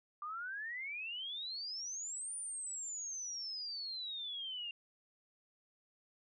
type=exponential two-way sweep; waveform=sine; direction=up then down; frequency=1174.7 to 9450 to 2768 Hz; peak=-40 dBFS; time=0.22-4.71 s; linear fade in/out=2 ms; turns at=2.36 s; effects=none